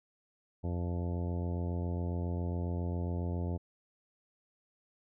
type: harmonic tone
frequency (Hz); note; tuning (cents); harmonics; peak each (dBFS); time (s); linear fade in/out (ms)
87.31; F2; 0; 1 / 2 / 3 / 4 / 5 / 6 / 7 / 8 / 10; -33 / -39 / -43 / -45 / -47 / -49 / -50 / -51 / -53; 0.63-3.58; 20
effects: none